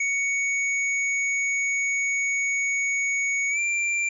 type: tone with pitch glide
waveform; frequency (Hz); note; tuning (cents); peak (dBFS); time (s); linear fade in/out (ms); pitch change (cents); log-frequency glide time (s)
square; 2230 to 2363; C#7 to D7; +10 to +10; -23; 0-4.09; 5; +100; 3.5-3.59
effects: resampled to 22050 Hz